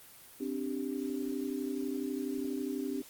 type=chord; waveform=sine; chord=C suspended second; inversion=none; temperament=equal; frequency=261.6 / 293.7 / 392 Hz; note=C4 / D4 / G4; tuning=0 / 0 / 0 cents; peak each=-36 / -37 / -39 dBFS; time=0.4-3.02 s; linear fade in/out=10 ms; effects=white hiss -54 dBFS RMS until 3.09 s + Opus 24 kbps